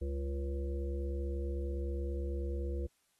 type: harmonic tone with a mistuned harmonic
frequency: 69.3 Hz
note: C#2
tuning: in tune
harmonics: 1 / 3 / 5 / 7 / 8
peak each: -34 / -48 / -43 / -45 / -53 dBFS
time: 0.01-2.87 s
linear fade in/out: 10 ms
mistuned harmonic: 3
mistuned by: -38 cents
effects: white hiss -75 dBFS RMS until 3.19 s + AAC 32 kbps

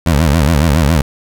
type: tone with vibrato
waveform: 20% pulse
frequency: 76.9 Hz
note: D#2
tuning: 20 cents flat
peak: -4 dBFS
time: 0.06-1.02 s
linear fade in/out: 5 ms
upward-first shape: sine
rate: 7.2 Hz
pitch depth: 200 cents each way
effects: none

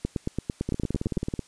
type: two click trains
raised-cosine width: 3 ms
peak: -15 / -13 dBFS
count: 14 / 11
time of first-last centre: 0.69-1.393 / 0.05-1.171 s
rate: 18.5 / 8.92 Hz
effects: white hiss -56 dBFS RMS until 1.47 s + resampled to 22050 Hz

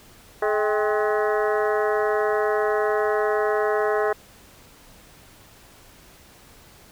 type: harmonic tone with a mistuned harmonic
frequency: 212.3 Hz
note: G#3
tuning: 38 cents sharp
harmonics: 2 / 3 / 4 / 5 / 6 / 7 / 8 / 9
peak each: -22 / -26 / -28 / -30 / -32 / -33 / -34 / -35 dBFS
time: 0.42-4.13 s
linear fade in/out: 5 ms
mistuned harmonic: 4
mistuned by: -110 cents
effects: pink hiss -50 dBFS RMS until 6.91 s

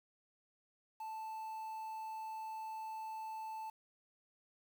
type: tone with quantisation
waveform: triangle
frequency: 880 Hz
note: A5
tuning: in tune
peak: -40 dBFS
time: 1-3.7 s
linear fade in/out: 5 ms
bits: 10
effects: none

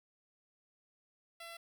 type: tone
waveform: 10% pulse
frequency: 674 Hz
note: E5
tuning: 38 cents sharp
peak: -38 dBFS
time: 1.4-1.57 s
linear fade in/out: 5 ms
effects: 12-bit

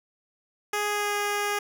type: tone with pitch glide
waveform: 10% pulse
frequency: 415.3 to 411 Hz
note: G#4 to G#4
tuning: 0 to -18 cents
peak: -17 dBFS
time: 0.73-1.59 s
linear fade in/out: 5 ms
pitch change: -18 cents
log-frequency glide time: 0.88-1.16 s
effects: none

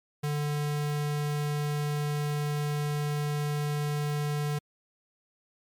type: tone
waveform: square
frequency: 147.5 Hz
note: D3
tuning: 8 cents sharp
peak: -28 dBFS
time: 0.23-4.59 s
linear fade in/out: 10 ms
effects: MP3 96 kbps

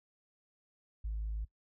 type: tone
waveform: sine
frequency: 53.4 Hz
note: G#1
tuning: 49 cents sharp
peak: -33 dBFS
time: 1.04-1.45 s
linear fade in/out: 10 ms
effects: noise-tail reverb RT60 0.1 s tail -20 dB re dry + tanh soft clip ceiling -31 dBFS

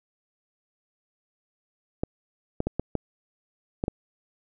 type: clicks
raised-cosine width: 2 ms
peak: -12 dBFS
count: 7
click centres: 2.035 / 2.604 / 2.67 / 2.796 / 2.953 / 3.839 / 3.881 s
effects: none

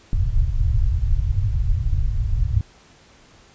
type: low-pass noise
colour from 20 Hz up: pink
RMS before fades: -19 dBFS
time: 0.13-2.61 s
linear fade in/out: 2 ms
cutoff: 120 Hz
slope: 48 dB/octave
effects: pink hiss -51 dBFS RMS until 3.54 s + resampled to 16000 Hz

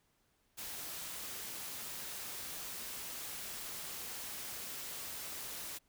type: noise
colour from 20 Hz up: white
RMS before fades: -44 dBFS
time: 0.57-5.79 s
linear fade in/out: 20 ms
effects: pink hiss -75 dBFS RMS until 5.88 s

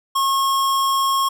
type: tone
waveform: square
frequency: 1086 Hz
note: C#6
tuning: 36 cents flat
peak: -17 dBFS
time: 0.15-1.29 s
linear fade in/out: 10 ms
effects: none

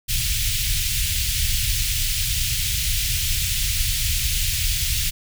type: band-stop noise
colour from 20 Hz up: pink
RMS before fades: -22 dBFS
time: 0.08-5.11 s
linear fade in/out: 20 ms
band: 110 to 2500 Hz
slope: 24 dB/octave
effects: none

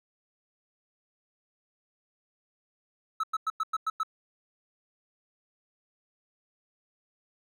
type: tone bursts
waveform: triangle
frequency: 1300 Hz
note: E6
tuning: 24 cents flat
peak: -24 dBFS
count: 7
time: 3.2-4.033 s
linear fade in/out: 5 ms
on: 35 ms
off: 98 ms
effects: none

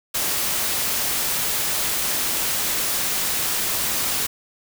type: noise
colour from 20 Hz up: white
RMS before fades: -23 dBFS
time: 0.14-4.27 s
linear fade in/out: 10 ms
effects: none

